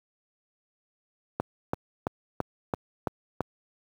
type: click train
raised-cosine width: 1 ms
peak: -12 dBFS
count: 7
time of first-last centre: 1.4-3.407 s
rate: 2.99 Hz
effects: high-pass 80 Hz 12 dB/octave + 8-bit